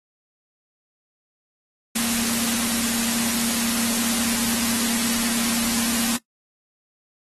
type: tone in noise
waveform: sine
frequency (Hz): 232.1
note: A#3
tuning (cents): -7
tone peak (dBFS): -26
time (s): 1.95-6.17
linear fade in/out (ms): 10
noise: white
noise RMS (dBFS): -24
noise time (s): 1.95-6.17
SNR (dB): -5
effects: noise-tail reverb RT60 0.1 s tail -18 dB re dry + AAC 32 kbps